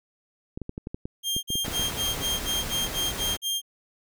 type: clicks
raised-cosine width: 3 ms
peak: -20 dBFS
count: 12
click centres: 0.575 / 0.617 / 0.694 / 0.779 / 0.871 / 0.945 / 1.055 / 1.365 / 1.504 / 1.555 / 1.682 / 1.796 s
type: tone bursts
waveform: sawtooth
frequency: 3201 Hz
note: G7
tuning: 36 cents sharp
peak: -22 dBFS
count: 10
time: 1.23-3.617 s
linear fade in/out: 50 ms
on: 200 ms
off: 43 ms
type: noise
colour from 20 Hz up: pink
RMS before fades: -33 dBFS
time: 1.64-3.37 s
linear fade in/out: 10 ms
effects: none